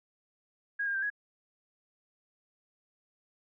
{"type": "tone with pitch steps", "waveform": "sine", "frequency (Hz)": [1642, 1611, 1570, 1666], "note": ["G#6", "G6", "G6", "G#6"], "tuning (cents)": [-20, 47, 2, 5], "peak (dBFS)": -29, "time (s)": [0.79, 1.102], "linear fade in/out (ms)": 10, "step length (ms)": 78, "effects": []}